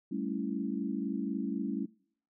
sine chord, A dominant seventh, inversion third, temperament equal, 196 / 220 / 277.2 / 329.6 Hz, G3 / A3 / C#4 / E4, 0 / 0 / 0 / 0 cents, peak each -37 / -37 / -36 / -40 dBFS, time 0.11-1.86 s, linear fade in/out 10 ms, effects noise-tail reverb RT60 0.6 s tail -25 dB re dry

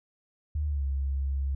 sine tone with pitch glide, 74.9 to 68.29 Hz, D2 to C#2, +35 to -25 cents, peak -26 dBFS, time 0.55-1.55 s, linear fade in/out 5 ms, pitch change -160 cents, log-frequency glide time 0.66-0.85 s, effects none

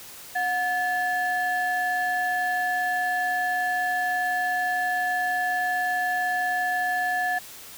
sine tone pair together, 727 / 1729.1 Hz, F#5 / A6, -31 / -31 cents, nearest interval octave + minor third, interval 1500 cents, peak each -24 dBFS, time 0.35-7.39 s, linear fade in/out 10 ms, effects tanh soft clip ceiling -18 dBFS + white hiss -43 dBFS RMS until 7.77 s

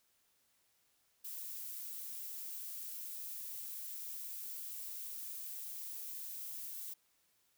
violet noise, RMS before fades -45 dBFS, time 1.24-6.94 s, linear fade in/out 10 ms, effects white hiss -75 dBFS RMS until 7.57 s

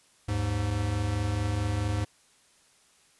square tone pair together, 78.57 / 103.2 Hz, D#2 / G#2, +17 / -10 cents, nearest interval perfect fourth, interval 473 cents, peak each -33 / -28 dBFS, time 0.28-2.05 s, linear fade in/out 10 ms, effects white hiss -62 dBFS RMS until 3.19 s + resampled to 24000 Hz

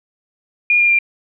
sine tone with pitch steps, 2428 / 2406 / 2384 Hz, D#7 / D7 / D7, -43 / +41 / +25 cents, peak -10 dBFS, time 0.7-0.988 s, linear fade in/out 2 ms, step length 96 ms, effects none

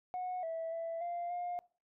sine tone with pitch steps, 731 / 655 / 663 / 695 / 708 Hz, F#5 / E5 / E5 / F5 / F5, -21 / -11 / +10 / -9 / +23 cents, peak -34 dBFS, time 0.14-1.59 s, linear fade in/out 0 ms, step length 290 ms, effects noise-tail reverb RT60 0.4 s tail -23 dB re dry + tanh soft clip ceiling -33 dBFS

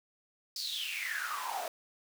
pink noise with high-pass filter sweep, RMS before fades -37 dBFS, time 0.56-1.68 s, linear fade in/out 2 ms, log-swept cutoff 4900 to 640 Hz, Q 9.9, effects none

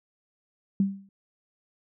sine tone with exponential decay, 196 Hz, G3, in tune, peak -17 dBFS, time 0.8-1.09 s, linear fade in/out 2 ms, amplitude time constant 63 ms, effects none

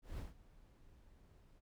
brown noise with ADSR envelope, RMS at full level -44 dBFS, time 0.02-1.61 s, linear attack 160 ms, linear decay 150 ms, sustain -19 dB, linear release 39 ms, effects none

